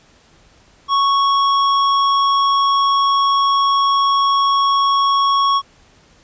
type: tone with hard clipping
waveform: sine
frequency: 1108.7 Hz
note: C#6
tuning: in tune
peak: -14 dBFS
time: 0.88-5.62 s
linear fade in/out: 50 ms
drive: 13 dB
effects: pink hiss -51 dBFS RMS until 6.23 s + resampled to 16000 Hz